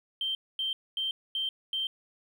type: tone bursts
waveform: triangle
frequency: 3136 Hz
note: G7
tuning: in tune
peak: -25 dBFS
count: 5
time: 0.21-1.87 s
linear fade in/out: 2 ms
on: 140 ms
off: 240 ms
effects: tanh soft clip ceiling -26 dBFS